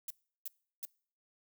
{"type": "noise bursts", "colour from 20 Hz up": "violet", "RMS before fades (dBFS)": -40, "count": 3, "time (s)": [0.08, 0.852], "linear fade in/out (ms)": 2, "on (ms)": 24, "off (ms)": 350, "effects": ["noise-tail reverb RT60 0.5 s tail -24 dB re dry"]}